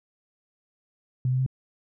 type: tone with pitch steps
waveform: sine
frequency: 127.2 / 129.05 / 130.93 Hz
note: C3 / C3 / C3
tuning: -48 / -23 / +2 cents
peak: -21 dBFS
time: 1.25-1.463 s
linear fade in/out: 2 ms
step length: 71 ms
effects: none